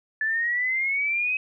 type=exponential sweep; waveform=sine; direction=up; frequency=1734 to 2552 Hz; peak=-22 dBFS; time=0.21-1.37 s; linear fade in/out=2 ms; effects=none